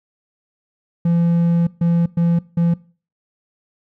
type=tone bursts at uneven times; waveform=triangle; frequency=170 Hz; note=F3; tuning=46 cents flat; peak=-11 dBFS; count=4; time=1.05-1.67 / 1.81-2.06 / 2.17-2.39 / 2.57-2.74 s; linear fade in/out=5 ms; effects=noise-tail reverb RT60 0.4 s tail -21 dB re dry